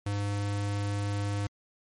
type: tone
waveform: square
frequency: 101.6 Hz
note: G#2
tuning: 38 cents flat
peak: -29 dBFS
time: 0.06-1.47 s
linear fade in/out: 5 ms
effects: MP3 48 kbps